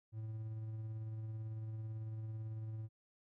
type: tone with tremolo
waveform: triangle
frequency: 110 Hz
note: A2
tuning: in tune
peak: -38 dBFS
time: 0.12-2.89 s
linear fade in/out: 50 ms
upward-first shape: sine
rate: 18 Hz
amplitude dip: 25%
effects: none